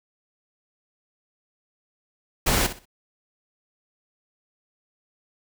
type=noise with echo; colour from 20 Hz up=pink; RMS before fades=-21 dBFS; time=2.46-2.67 s; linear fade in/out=10 ms; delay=62 ms; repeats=3; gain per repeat=-12 dB; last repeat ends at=2.856 s; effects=none